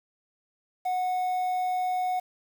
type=tone with quantisation; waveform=triangle; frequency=734 Hz; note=F#5; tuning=14 cents flat; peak=-23 dBFS; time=0.85-2.2 s; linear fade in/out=10 ms; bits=8; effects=none